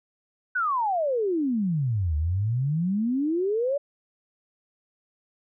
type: exponential two-way sweep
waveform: sine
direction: down then up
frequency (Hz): 1531 to 73.42 to 585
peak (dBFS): -22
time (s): 0.55-3.78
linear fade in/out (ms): 10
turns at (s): 2.16
effects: none